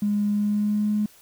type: tone with pitch glide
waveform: triangle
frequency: 206.3 to 210.3 Hz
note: G#3 to G#3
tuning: -11 to +22 cents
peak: -16 dBFS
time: 0.02-1.06 s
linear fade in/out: 5 ms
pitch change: +33 cents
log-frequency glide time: 0.3-0.93 s
effects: tanh soft clip ceiling -18 dBFS + white hiss -53 dBFS RMS until 1.21 s